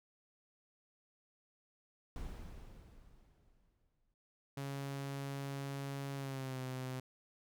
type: noise with exponential decay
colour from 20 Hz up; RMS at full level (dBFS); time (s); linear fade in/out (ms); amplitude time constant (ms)
brown; -42; 2.16-4.14; 1; 430
type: tone with pitch glide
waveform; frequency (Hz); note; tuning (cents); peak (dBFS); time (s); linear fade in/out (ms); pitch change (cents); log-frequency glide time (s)
sawtooth; 138.59 to 129.31; C#3 to C3; 0 to -20; -36; 4.57-7; 5; -120; 6.16-6.6
effects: none